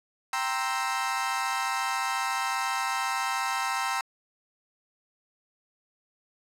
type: chord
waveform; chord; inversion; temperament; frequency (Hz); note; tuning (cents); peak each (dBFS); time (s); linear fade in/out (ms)
30% pulse; C dominant seventh; second; equal; 784 / 932.3 / 1046.5 / 1318.5; G5 / Bb5 / C6 / E6; 0 / 0 / 0 / 0; -30; 0.33-4.01; 2
effects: low-pass 11000 Hz 12 dB/octave